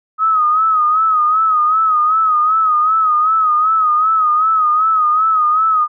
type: tone with vibrato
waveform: sine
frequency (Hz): 1264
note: D#6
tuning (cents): +27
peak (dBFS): -10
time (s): 0.18-5.88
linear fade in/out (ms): 50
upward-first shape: sine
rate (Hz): 2.6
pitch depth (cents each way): 69
effects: none